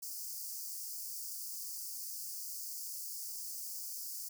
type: high-pass noise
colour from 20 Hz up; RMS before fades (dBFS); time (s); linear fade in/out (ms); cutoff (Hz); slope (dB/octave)
white; -43; 0.02-4.29; 10; 4600; 96
effects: none